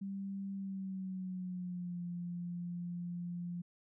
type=tone with pitch glide; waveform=sine; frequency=196 to 174.62 Hz; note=G3 to F3; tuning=0 to 0 cents; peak=-38 dBFS; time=0.01-3.62 s; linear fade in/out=10 ms; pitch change=-200 cents; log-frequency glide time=0.54-2.02 s; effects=none